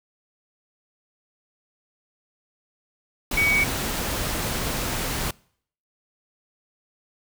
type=tone in noise; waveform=sine; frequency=2251 Hz; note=C#7; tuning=26 cents sharp; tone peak=-18 dBFS; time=3.37-3.64 s; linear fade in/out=5 ms; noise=pink; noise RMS=-27 dBFS; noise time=3.31-5.31 s; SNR=+6 dB; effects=noise-tail reverb RT60 0.6 s tail -25 dB re dry